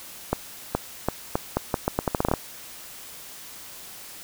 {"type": "accelerating click train", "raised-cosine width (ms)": 1, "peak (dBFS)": -7, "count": 15, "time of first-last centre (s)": [0.33, 2.338], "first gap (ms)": 420, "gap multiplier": 0.8, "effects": ["white hiss -42 dBFS RMS until 4.23 s"]}